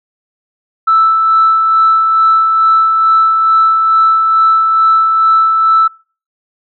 sine tone with tremolo, 1318.5 Hz, E6, in tune, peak -4 dBFS, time 0.87-5.88 s, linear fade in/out 10 ms, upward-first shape sine, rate 2.3 Hz, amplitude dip 35%, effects noise-tail reverb RT60 0.4 s tail -26 dB re dry + tanh soft clip ceiling -1 dBFS

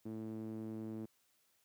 sawtooth tone with band-pass filter, 110.2 Hz, A2, 3 cents sharp, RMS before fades -44 dBFS, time 0.05-1.06 s, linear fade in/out 10 ms, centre 280 Hz, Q 3, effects white hiss -75 dBFS RMS until 1.64 s + high-pass 60 Hz 12 dB/octave

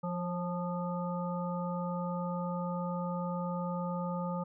harmonic tone with a mistuned harmonic, 175.3 Hz, F3, 7 cents sharp, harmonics 1 / 3 / 5 / 7, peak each -34 / -39 / -41 / -42 dBFS, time 0.03-4.44 s, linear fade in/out 10 ms, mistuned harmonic 3, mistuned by +29 cents, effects none

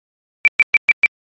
sine tone bursts, 2330 Hz, D7, 14 cents flat, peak -6 dBFS, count 5, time 0.45-1.06 s, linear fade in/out 0 ms, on 26 ms, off 120 ms, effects MP3 32 kbps

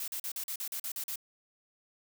blue noise bursts, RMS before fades -37 dBFS, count 10, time 0-1.158 s, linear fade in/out 2 ms, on 78 ms, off 42 ms, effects none

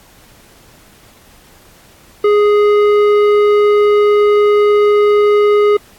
sine tone with tanh clipping, 415.3 Hz, G#4, in tune, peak -9 dBFS, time 2.24-5.77 s, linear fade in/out 5 ms, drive 12 dB, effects pink hiss -45 dBFS RMS until 5.98 s + AAC 64 kbps

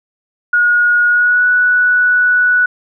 sine tone with pitch glide, 1444 to 1476 Hz, F#6 to F#6, -43 to -5 cents, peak -8 dBFS, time 0.53-2.66 s, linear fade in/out 5 ms, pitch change +38 cents, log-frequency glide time 1.08-1.46 s, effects none

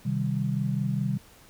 sine chord, C minor, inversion none, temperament equal, 130.81 / 155.56 / 196 Hz, C3 / Eb3 / G3, 0 / 0 / 0 cents, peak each -28 / -30 / -29 dBFS, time 0.05-1.18 s, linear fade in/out 10 ms, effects pink hiss -54 dBFS RMS until 1.49 s

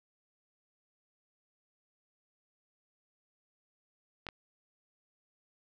clicks, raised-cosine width 0.3 ms, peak -24 dBFS, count 2, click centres 4.267 / 4.288 s, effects none

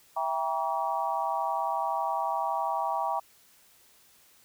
sine chord, E diminished seventh, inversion none, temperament just, 659.3 / 791.1 / 949.3 / 1139.2 Hz, E5 / G5 / Bb5 / Db6, 0 / +16 / +31 / +47 cents, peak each -34 / -31 / -31 / -34 dBFS, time 0.16-3.2 s, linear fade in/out 10 ms, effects white hiss -60 dBFS RMS until 4.44 s

